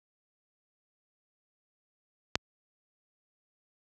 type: click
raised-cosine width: 0.2 ms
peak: -7 dBFS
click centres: 2.355 s
effects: high-pass 60 Hz 12 dB/octave